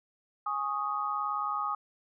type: chord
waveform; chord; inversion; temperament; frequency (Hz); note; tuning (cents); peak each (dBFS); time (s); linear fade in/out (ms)
sine; Ab suspended fourth; none; just; 830.6 / 1107.5 / 1245.9; Ab5 / Db6 / Eb6; 0 / -2 / +2; -36 / -36 / -31; 0.46-1.75; 5
effects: none